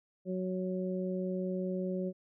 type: harmonic tone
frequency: 185 Hz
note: F#3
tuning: in tune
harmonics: 1 / 2 / 3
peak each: -34 / -37 / -39 dBFS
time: 0.25-2.13 s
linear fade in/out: 50 ms
effects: none